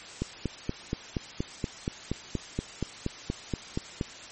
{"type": "click train", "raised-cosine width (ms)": 3, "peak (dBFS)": -15, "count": 17, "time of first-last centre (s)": [0.22, 4.011], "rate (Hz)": 4.22, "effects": ["white hiss -44 dBFS RMS until 4.31 s", "MP3 32 kbps"]}